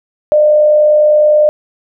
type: tone with frequency modulation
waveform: sine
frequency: 603 Hz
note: D5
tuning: 46 cents sharp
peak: -5 dBFS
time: 0.32-1.49 s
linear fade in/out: 0 ms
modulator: 49.8 Hz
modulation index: 0.26
effects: none